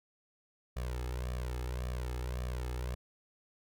sawtooth tone with flanger, 61.74 Hz, B1, in tune, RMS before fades -37 dBFS, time 0.76-2.95 s, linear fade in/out 10 ms, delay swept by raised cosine 1.7 to 2.36 ms, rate 1.8 Hz, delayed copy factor +0.95, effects none

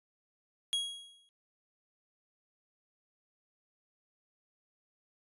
45% pulse tone with exponential decay, 3300 Hz, G#7, 12 cents flat, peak -27 dBFS, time 0.73-1.29 s, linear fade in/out 0 ms, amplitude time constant 120 ms, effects resampled to 24000 Hz

